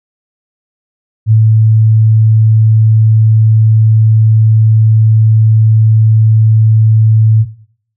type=tone; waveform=sine; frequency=110 Hz; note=A2; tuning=in tune; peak=-3 dBFS; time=1.26-7.46 s; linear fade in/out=50 ms; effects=noise-tail reverb RT60 0.6 s tail -17 dB re dry